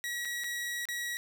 sawtooth tone with dropouts, 1918 Hz, A#6, 49 cents sharp, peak -30 dBFS, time 0.04-1.17 s, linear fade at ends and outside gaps 0 ms, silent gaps 0.25-0.254 / 0.437-0.442 / 0.854-0.887 s, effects none

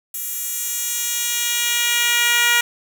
10% pulse tone with high-pass filter sweep, 476.3 Hz, A#4, 37 cents sharp, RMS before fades -20 dBFS, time 0.14-2.61 s, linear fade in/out 5 ms, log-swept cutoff 11000 to 1600 Hz, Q 0.86, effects none

